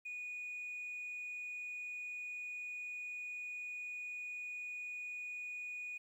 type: tone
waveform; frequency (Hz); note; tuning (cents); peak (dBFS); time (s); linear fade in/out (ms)
sine; 2464; D#7; -17; -40; 0.05-5.98; 10
effects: tanh soft clip ceiling -39 dBFS + 12-bit